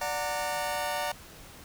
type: chord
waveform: sawtooth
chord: D augmented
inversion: none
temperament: just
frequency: 587.3 / 734.2 / 917.7 Hz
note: D5 / F#5 / A#5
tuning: 0 / -14 / -27 cents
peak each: -30 dBFS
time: 0.01-1.12 s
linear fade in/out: 5 ms
effects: pink hiss -49 dBFS RMS until 1.64 s